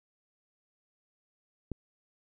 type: click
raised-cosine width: 3 ms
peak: -22 dBFS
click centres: 1.717 s
effects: none